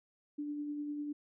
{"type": "tone with tremolo", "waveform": "sine", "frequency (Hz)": 293.7, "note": "D4", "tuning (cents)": 0, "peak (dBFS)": -35, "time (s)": [0.38, 1.13], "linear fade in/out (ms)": 10, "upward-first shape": "sine", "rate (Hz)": 10, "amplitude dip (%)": 30, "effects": []}